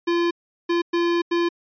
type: tone bursts at uneven times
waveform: square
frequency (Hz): 343.2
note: F4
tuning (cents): -30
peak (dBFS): -19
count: 4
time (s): 0.07-0.31 / 0.69-0.82 / 0.93-1.22 / 1.31-1.49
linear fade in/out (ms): 10
effects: resampled to 11025 Hz